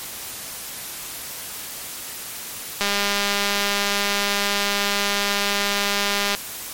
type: click train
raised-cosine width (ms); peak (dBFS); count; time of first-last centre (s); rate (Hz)
0.2; -4; 716; 2.81-6.35; 202
effects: white hiss -33 dBFS RMS until 6.73 s + MP3 64 kbps